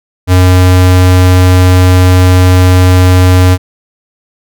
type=tone; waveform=square; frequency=91.4 Hz; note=F#2; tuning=21 cents flat; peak=-3 dBFS; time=0.27-3.58 s; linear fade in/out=50 ms; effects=none